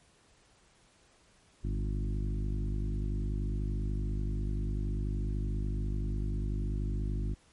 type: harmonic tone with a mistuned harmonic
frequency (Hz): 50.3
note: G1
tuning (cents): +45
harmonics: 1 / 2 / 3 / 4 / 5 / 6 / 7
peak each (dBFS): -31 / -37 / -41 / -43 / -45 / -47 / -48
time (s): 1.63-7.35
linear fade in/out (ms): 20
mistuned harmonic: 2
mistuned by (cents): +59
effects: pink hiss -64 dBFS RMS until 7.52 s + MP3 48 kbps